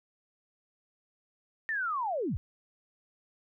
sine linear sweep, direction down, 1843 to 51 Hz, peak -29 dBFS, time 1.69-2.37 s, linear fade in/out 0 ms, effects none

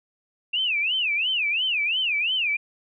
sine tone with vibrato, 2668 Hz, E7, 20 cents sharp, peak -21 dBFS, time 0.53-2.57 s, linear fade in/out 10 ms, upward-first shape sine, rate 2.9 Hz, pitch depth 260 cents each way, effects none

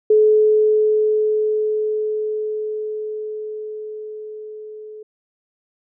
sine tone with level ramp, 428.8 Hz, A4, 45 cents flat, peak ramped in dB -9 to -33 dBFS, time 0.1-5.03 s, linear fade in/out 5 ms, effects none

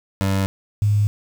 25% pulse / sine tone pair in turn, 97 / 103.88 Hz, G2 / G#2, -18 / +1 cents, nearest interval minor second, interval 119 cents, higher second, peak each -14 dBFS, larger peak neither, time 0.21-0.46 / 0.82-1.07 s, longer neither, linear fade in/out 0 ms, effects 7-bit

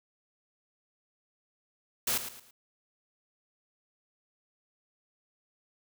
white noise with echo, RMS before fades -29 dBFS, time 2.07-2.18 s, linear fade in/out 5 ms, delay 110 ms, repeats 3, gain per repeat -10 dB, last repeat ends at 2.51 s, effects none

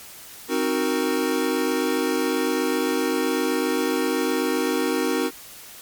square chord, C half-diminished seventh, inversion none, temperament equal with one note detuned, 263.4 / 311.1 / 370 / 466.2 Hz, C4 / Eb4 / Gb4 / Bb4, +12 / 0 / 0 / 0 cents, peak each -27 dBFS, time 0.48-5.31 s, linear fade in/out 50 ms, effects white hiss -42 dBFS RMS until 5.81 s + MP3 96 kbps

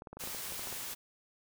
clicks, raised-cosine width 1 ms, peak -31 dBFS, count 11, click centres 0.021 / 0.072 / 0.13 / 0.17 / 0.238 / 0.274 / 0.347 / 0.522 / 0.594 / 0.672 / 0.726 s
white noise, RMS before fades -41 dBFS, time 0.19-0.95 s, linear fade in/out 20 ms
effects none

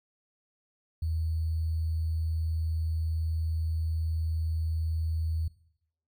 sine tone with sample-and-hold, 80.6 Hz, E2, 38 cents flat, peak -27 dBFS, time 1.02-5.48 s, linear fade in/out 5 ms, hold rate 4410 Hz, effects noise-tail reverb RT60 0.7 s tail -19 dB re dry

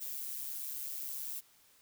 violet noise with amplitude modulation, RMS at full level -38 dBFS, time 0-1.41 s, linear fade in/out 20 ms, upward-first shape sine, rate 138 Hz, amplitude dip 60%, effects white hiss -65 dBFS RMS until 1.81 s

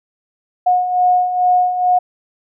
sine beating tone pair, 723 / 725.3 Hz, F#5 / F#5, -40 / -35 cents, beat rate 2.3 Hz, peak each -19 / -12 dBFS, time 0.66-1.99 s, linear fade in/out 10 ms, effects none

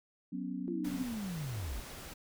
sine chord, F# suspended fourth, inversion none, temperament equal, 185 / 246.9 / 277.2 Hz, F#3 / B3 / C#4, 0 / 0 / 0 cents, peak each -40 dBFS, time 0.32-1.04 s, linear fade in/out 10 ms
sine linear sweep, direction down, 349.2 to 44.58 Hz, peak -36 dBFS, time 0.68-1.8 s, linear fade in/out 0 ms
pink noise, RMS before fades -47 dBFS, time 0.84-2.14 s, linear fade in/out 10 ms
effects none

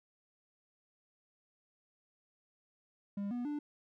triangle tone with pitch steps, 201.1 / 243.3 / 294.4 Hz, G3 / B3 / D4, +44 / -26 / +4 cents, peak -33 dBFS, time 3.17-3.59 s, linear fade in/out 5 ms, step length 140 ms, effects none

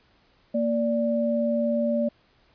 sine tone pair together, 232.1 / 584.5 Hz, A#3 / D5, -7 / -8 cents, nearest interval octave + major third, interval 1599 cents, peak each -24 dBFS, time 0.54-2.09 s, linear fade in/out 10 ms, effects pink hiss -62 dBFS RMS until 2.54 s + resampled to 11025 Hz

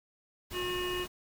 pink noise, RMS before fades -43 dBFS, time 0.5-1.08 s, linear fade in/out 20 ms
harmonic tone, 360.7 Hz, F#4, 44 cents flat, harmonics 1 / 3 / 5 / 7 / 8, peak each -34 / -40 / -42 / -44 / -38 dBFS, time 0.52-1.07 s, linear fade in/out 50 ms
effects none

